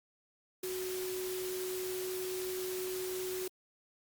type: tone in noise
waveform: sine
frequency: 370 Hz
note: F#4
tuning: in tune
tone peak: -36 dBFS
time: 0.63-3.48 s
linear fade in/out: 5 ms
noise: white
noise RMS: -43 dBFS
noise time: 0.63-3.48 s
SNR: +4 dB
effects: Opus 48 kbps